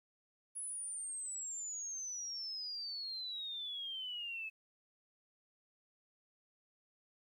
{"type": "exponential sweep", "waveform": "sine", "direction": "down", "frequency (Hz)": [10390, 2580], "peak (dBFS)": -40, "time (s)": [0.55, 4.5], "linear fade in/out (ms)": 20, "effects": ["12-bit"]}